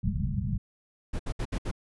white low-pass noise, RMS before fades -29 dBFS, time 0.03-0.58 s, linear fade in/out 10 ms, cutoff 210 Hz, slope 96 dB/octave
brown noise bursts, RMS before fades -30 dBFS, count 5, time 1.13-1.714 s, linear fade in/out 10 ms, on 64 ms, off 66 ms
effects resampled to 24000 Hz

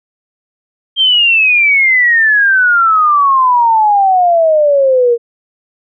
sine exponential sweep, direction down, 3191 to 463.5 Hz, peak -6 dBFS, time 0.96-5.18 s, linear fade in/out 50 ms, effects none

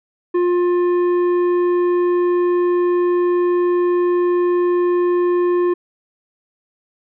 sine tone with tanh clipping, 353.5 Hz, F4, 21 cents sharp, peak -15 dBFS, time 0.34-5.74 s, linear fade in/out 10 ms, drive 9 dB, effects none

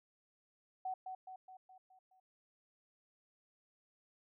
sine tone with echo, 750 Hz, F#5, 23 cents sharp, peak -37 dBFS, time 0.85-0.94 s, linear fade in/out 5 ms, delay 210 ms, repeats 6, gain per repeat -5 dB, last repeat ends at 2.2 s, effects none

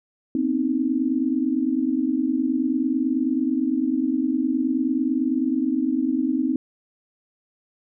sine tone cluster, 244.1 / 263.6 / 312.9 Hz, B3 / C4 / D#4, -20 / +13 / +10 cents, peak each -27 / -22 / -24 dBFS, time 0.35-6.56 s, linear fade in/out 2 ms, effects none

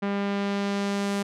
sawtooth tone with low-pass filter sweep, 200.3 Hz, G3, 38 cents sharp, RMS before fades -27 dBFS, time 0.02-1.23 s, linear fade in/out 10 ms, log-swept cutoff 2300 to 10000 Hz, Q 0.84, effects none

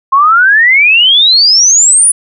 sine exponential sweep, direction up, 1055 to 10040 Hz, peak -3 dBFS, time 0.12-2.12 s, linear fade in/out 10 ms, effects none

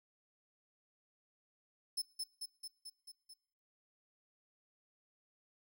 sawtooth tone with echo, 5250 Hz, E8, 8 cents flat, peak -32 dBFS, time 1.97-2.02 s, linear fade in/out 10 ms, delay 220 ms, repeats 6, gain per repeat -3 dB, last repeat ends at 3.34 s, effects noise-tail reverb RT60 0.8 s tail -26 dB re dry

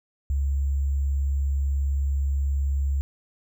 sine tone with sample-and-hold, 69.3 Hz, C#2, in tune, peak -21 dBFS, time 0.3-3.01 s, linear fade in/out 0 ms, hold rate 7350 Hz, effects none

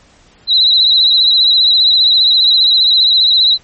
sine tone with vibrato, 3951 Hz, B7, in tune, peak -6 dBFS, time 0.47-3.58 s, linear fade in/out 50 ms, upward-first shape sine, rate 15 Hz, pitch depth 63 cents each way, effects pink hiss -47 dBFS RMS until 3.63 s + MP3 32 kbps

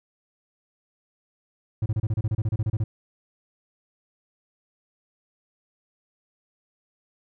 triangle tone bursts, 108.4 Hz, A2, 25 cents flat, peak -19 dBFS, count 15, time 1.82-2.84 s, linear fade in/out 5 ms, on 40 ms, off 30 ms, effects none

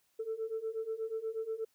sine beating tone pair, 440 / 448.3 Hz, A4 / A4, 0 / +32 cents, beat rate 8.3 Hz, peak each -38 / -36 dBFS, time 0.19-1.65 s, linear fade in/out 10 ms, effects tanh soft clip ceiling -29 dBFS + white hiss -74 dBFS RMS until 1.74 s

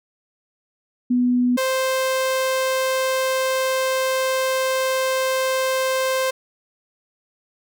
sine / sawtooth tone pair in turn, 246.9 / 523.2 Hz, B3 / C5, 0 / 0 cents, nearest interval octave + minor second, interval 1300 cents, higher second, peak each -15 dBFS, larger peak neither, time 1.1-1.57 / 1.57-6.31 s, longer second, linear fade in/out 10 ms, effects none

